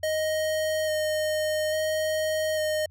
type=tone with vibrato; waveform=square; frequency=620 Hz; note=D#5; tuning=6 cents flat; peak=-25 dBFS; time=0.03-2.86 s; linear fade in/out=5 ms; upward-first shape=square; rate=0.59 Hz; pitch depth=11 cents each way; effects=added 88 Hz sine -49 dBFS peak until 2.9 s